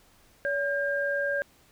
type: tone pair together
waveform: sine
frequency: 568 / 1605.4 Hz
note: C#5 / G6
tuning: +42 / +41 cents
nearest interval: octave + tritone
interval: 1799 cents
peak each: -28 dBFS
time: 0.45-1.42 s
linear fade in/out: 0 ms
effects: pink hiss -60 dBFS RMS until 1.71 s